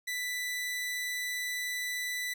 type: tone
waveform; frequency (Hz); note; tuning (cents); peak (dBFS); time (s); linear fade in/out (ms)
sawtooth; 1983; B6; +7; -29; 0.07-2.34; 10
effects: none